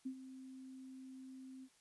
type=tone with ADSR envelope; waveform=sine; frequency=261.6 Hz; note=C4; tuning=in tune; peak=-38 dBFS; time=0.05-1.69 s; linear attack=13 ms; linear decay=79 ms; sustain=-12 dB; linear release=57 ms; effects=white hiss -71 dBFS RMS until 1.8 s + resampled to 24000 Hz